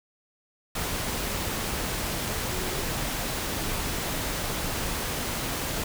sine tone in noise, 369.7 Hz, F#4, 1 cent flat, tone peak -38 dBFS, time 2.51-2.8 s, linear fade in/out 5 ms, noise pink, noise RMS -30 dBFS, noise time 0.75-5.84 s, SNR -11 dB, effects none

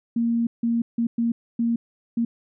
sine tone bursts at uneven times, 232.9 Hz, A#3, 1 cent flat, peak -19 dBFS, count 6, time 0.16-0.47 / 0.63-0.82 / 0.98-1.07 / 1.18-1.32 / 1.59-1.76 / 2.17-2.25 s, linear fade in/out 5 ms, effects none

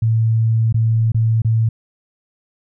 sine tone with dropouts, 112.6 Hz, A2, 40 cents sharp, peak -12 dBFS, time 0.02-1.69 s, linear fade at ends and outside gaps 5 ms, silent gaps 0.726-0.743 / 1.12-1.145 / 1.42-1.447 s, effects none

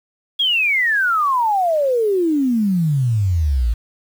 sine exponential sweep, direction down, 3365 to 53.4 Hz, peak -14 dBFS, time 0.39-3.74 s, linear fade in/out 10 ms, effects 7-bit

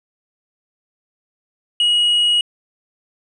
triangle tone, 2900 Hz, F#7, 35 cents flat, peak -11 dBFS, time 1.8-2.41 s, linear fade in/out 2 ms, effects resampled to 22050 Hz

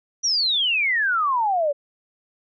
sine exponential sweep, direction down, 5940 to 554.4 Hz, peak -18 dBFS, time 0.23-1.73 s, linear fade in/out 20 ms, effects none

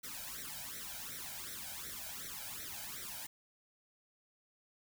white noise with flanger, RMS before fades -45 dBFS, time 0.03-3.27 s, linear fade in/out 10 ms, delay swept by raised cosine 0.51 to 1.32 ms, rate 2.7 Hz, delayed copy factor +0.9, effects none

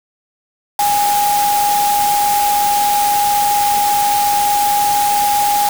sine tone in noise, 821 Hz, G#5, 20 cents flat, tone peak -12 dBFS, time 0.79-5.69 s, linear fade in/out 2 ms, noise white, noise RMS -21 dBFS, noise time 0.79-5.69 s, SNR +6 dB, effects none

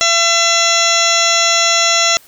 harmonic tone with a mistuned harmonic, 675 Hz, E5, 41 cents sharp, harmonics 1 / 2 / 3 / 4 / 5 / 6 / 8 / 9 / 10, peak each -19 / -19 / -19 / -19 / -19 / -19 / -19 / -19 / -19 dBFS, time 0.01-2.17 s, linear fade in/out 0 ms, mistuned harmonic 8, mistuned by +16 cents, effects white hiss -45 dBFS RMS until 2.27 s

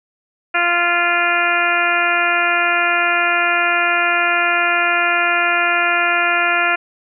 harmonic tone, 347.1 Hz, F4, 11 cents flat, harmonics 1 / 2 / 3 / 4 / 5 / 6 / 7 / 8, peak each -28 / -21 / -26 / -18 / -21 / -24 / -20 / -26 dBFS, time 0.54-6.76 s, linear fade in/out 10 ms, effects none

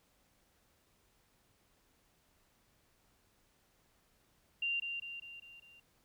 sine tone with echo, 2779 Hz, F7, 9 cents flat, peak -32 dBFS, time 4.62-4.8 s, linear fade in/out 5 ms, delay 200 ms, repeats 5, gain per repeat -5 dB, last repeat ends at 5.8 s, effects pink hiss -72 dBFS RMS until 6.04 s

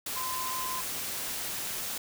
sine tone in noise, 1029 Hz, C6, 29 cents flat, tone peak -34 dBFS, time 0.16-0.81 s, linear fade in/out 5 ms, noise white, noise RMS -35 dBFS, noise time 0.06-1.98 s, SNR -2 dB, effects none

